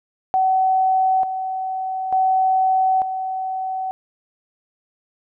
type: tone with tremolo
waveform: sine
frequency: 756 Hz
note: F#5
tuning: 37 cents sharp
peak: -14 dBFS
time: 0.34-3.91 s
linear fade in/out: 0 ms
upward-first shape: square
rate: 0.56 Hz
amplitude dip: 60%
effects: none